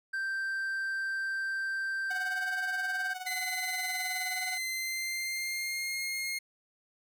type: tone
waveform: triangle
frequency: 1568 Hz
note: G6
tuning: in tune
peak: -29 dBFS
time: 0.13-3.14 s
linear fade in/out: 10 ms
type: tone with tremolo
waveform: sawtooth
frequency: 740 Hz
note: F#5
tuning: in tune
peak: -31 dBFS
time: 2.1-4.58 s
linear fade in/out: 10 ms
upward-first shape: triangle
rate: 19 Hz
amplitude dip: 80%
type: tone with pitch glide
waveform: sawtooth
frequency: 2046 to 2138 Hz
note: C7 to C7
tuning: -39 to +37 cents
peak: -29 dBFS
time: 3.26-6.39 s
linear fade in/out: 10 ms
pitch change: +76 cents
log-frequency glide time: 4.32-5.98 s
effects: none